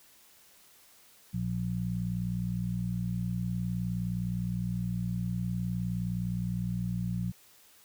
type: harmonic tone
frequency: 59.5 Hz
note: A#1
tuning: 36 cents sharp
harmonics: 1 / 2 / 3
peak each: -41 / -33 / -32 dBFS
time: 1.33-7.32 s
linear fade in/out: 20 ms
effects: white hiss -59 dBFS RMS until 7.84 s